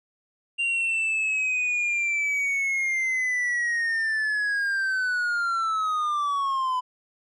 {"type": "linear sweep", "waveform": "triangle", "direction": "down", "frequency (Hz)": [2783, 999], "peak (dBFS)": -21, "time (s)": [0.58, 6.81], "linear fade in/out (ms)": 20, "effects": ["resampled to 24000 Hz"]}